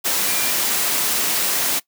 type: tone in noise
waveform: sine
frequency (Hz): 2386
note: D7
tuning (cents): +27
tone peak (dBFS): -30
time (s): 0.27-0.52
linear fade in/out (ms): 20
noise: white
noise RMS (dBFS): -20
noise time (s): 0.04-1.8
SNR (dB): -13
effects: noise-tail reverb RT60 0.1 s tail -20 dB re dry + high-pass 150 Hz 12 dB/octave